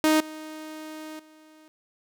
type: tone with level steps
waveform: sawtooth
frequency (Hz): 311.1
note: D#4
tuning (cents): 0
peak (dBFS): -14 / -33 / -47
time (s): 0.04-1.68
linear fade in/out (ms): 0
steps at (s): 0.2 / 1.19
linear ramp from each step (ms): 5
effects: none